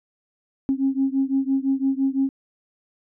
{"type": "beating tone pair", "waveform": "sine", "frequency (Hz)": [267.4, 273.3], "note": ["C4", "C#4"], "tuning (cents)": [38, -24], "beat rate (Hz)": 5.9, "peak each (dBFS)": [-21, -22], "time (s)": [0.69, 2.29], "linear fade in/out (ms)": 0, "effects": ["tanh soft clip ceiling -11 dBFS"]}